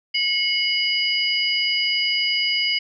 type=tone cluster; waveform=sine; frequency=2172 / 2941 / 4904 Hz; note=C#7 / F#7 / D#8; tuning=-36 / -11 / -26 cents; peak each=-23 dBFS; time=0.14-2.79 s; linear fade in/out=10 ms; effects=none